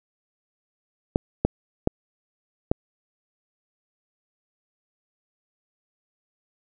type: clicks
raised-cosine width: 2 ms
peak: -5 dBFS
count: 4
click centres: 1.159 / 1.45 / 1.874 / 2.715 s
effects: none